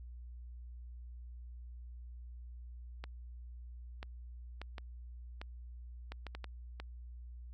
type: clicks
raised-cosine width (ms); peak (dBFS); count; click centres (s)
0.3; -28; 10; 3.04 / 4.029 / 4.616 / 4.782 / 5.415 / 6.12 / 6.267 / 6.35 / 6.443 / 6.8
effects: added 60 Hz sine -46 dBFS peak until 7.53 s